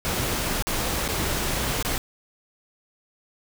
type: noise with dropouts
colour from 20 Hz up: pink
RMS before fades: -26 dBFS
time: 0.05-1.98 s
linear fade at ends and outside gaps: 0 ms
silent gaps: 0.624-0.67 / 1.079-1.087 / 1.826-1.849 s
effects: none